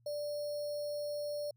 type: tone with sample-and-hold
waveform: sine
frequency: 587.3 Hz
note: D5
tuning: in tune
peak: -35 dBFS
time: 0.06-1.51 s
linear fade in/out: 5 ms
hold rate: 4900 Hz
effects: added 118 Hz sine -66 dBFS peak until 1.56 s